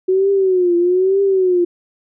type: tone with vibrato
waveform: sine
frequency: 370 Hz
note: F#4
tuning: in tune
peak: -11 dBFS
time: 0.08-1.65 s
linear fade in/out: 10 ms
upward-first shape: triangle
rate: 1.1 Hz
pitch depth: 130 cents each way
effects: none